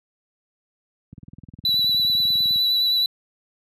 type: click train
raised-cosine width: 5 ms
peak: -25 dBFS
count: 29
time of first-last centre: 1.13-2.559 s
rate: 19.6 Hz
type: tone with vibrato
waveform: triangle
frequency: 3951 Hz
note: B7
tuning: in tune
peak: -16 dBFS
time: 1.65-3.06 s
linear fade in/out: 2 ms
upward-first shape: sine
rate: 9.5 Hz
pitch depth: 18 cents each way
effects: high-pass 100 Hz 12 dB/octave